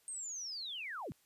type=linear sweep; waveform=sine; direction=down; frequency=8620 to 82.41 Hz; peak=-40 dBFS; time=0.08-1.12 s; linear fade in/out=0 ms; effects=white hiss -71 dBFS RMS until 1.25 s + resampled to 32000 Hz